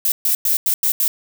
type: noise bursts at uneven times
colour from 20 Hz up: violet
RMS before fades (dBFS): -17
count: 6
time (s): 0.05-0.12 / 0.25-0.35 / 0.45-0.57 / 0.66-0.74 / 0.83-0.92 / 1-1.08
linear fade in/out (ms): 2
effects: none